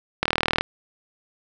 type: click train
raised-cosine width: 0.3 ms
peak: -3 dBFS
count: 16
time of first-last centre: 0.23-0.61 s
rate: 39.5 Hz
effects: none